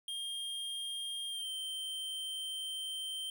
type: tone with pitch glide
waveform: square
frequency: 3217 to 3124 Hz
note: G7 to G7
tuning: +44 to -7 cents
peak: -38 dBFS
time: 0.08-3.3 s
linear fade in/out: 2 ms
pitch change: -51 cents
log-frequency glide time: 1.28-1.49 s
effects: none